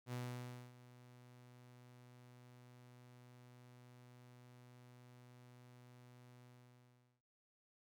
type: tone with ADSR envelope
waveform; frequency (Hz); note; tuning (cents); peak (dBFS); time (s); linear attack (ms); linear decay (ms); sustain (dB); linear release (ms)
sawtooth; 123.47; B2; 0; -38; 0.06-7.22; 68; 590; -18; 800
effects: noise-tail reverb RT60 0.3 s tail -17 dB re dry